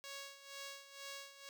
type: tone with tremolo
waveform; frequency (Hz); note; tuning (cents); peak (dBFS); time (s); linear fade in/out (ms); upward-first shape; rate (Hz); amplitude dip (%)
5% pulse; 554.4; C#5; 0; -34; 0.04-1.49; 0; sine; 2.1; 75
effects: none